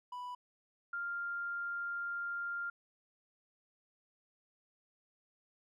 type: tone pair in turn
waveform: triangle / sine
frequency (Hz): 987.8 / 1397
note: B5 / F6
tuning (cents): 0 / 0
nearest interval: tritone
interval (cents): 600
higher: second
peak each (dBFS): -39 / -36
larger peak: second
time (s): 0.12-0.35 / 0.93-2.7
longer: second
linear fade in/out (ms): 5
effects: none